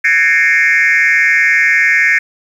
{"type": "tone with frequency modulation", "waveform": "sine", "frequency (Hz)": 1975.5, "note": "B6", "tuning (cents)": 0, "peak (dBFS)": -6, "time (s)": [0.04, 2.19], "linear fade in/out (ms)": 10, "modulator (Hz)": 155, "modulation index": 2.2, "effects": ["tanh soft clip ceiling -5 dBFS", "7-bit"]}